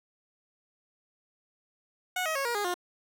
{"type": "tone with pitch steps", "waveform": "15% pulse", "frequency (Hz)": [733, 634.4, 549.1, 475.3, 411.4, 356.1], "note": ["F#5", "D#5", "C#5", "A#4", "G#4", "F4"], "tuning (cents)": [-16, 33, -17, 34, -16, 34], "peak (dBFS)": -22, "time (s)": [2.16, 2.742], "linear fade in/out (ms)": 5, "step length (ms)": 97, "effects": []}